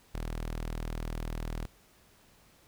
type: tone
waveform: sawtooth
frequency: 40.01 Hz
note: D#1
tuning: 49 cents sharp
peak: -30 dBFS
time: 0.14-1.66 s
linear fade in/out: 10 ms
effects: pink hiss -62 dBFS RMS until 2.67 s